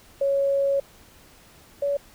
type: tone pair in turn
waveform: sine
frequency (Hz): 554.4 / 566.4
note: C#5 / C#5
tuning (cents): 0 / +37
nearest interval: unison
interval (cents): 37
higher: second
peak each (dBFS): -19 / -21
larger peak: first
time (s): 0.21-0.8 / 1.82-1.97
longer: first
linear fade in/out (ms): 5
effects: pink hiss -52 dBFS RMS until 2.14 s